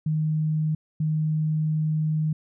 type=tone bursts at uneven times; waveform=sine; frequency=155.3 Hz; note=D#3; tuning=3 cents flat; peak=-21 dBFS; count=2; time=0.06-0.75 / 1-2.33 s; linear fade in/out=5 ms; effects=none